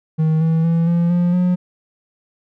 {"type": "tone with pitch steps", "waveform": "triangle", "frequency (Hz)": [158, 162.16, 166.43, 170.81, 175.31, 179.93], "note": ["D#3", "E3", "E3", "F3", "F3", "F#3"], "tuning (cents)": [27, -28, 17, -38, 7, -48], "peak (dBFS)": -11, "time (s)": [0.18, 1.56], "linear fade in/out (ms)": 20, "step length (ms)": 230, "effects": []}